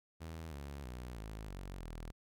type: tone with pitch steps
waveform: sawtooth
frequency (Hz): 81.1 / 70.6 / 61.46 / 53.51 / 46.58 / 40.55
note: E2 / C#2 / B1 / A1 / F#1 / E1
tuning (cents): -28 / +32 / -8 / -48 / +12 / -28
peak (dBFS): -40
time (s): 0.2-2.12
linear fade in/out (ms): 20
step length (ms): 320
effects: none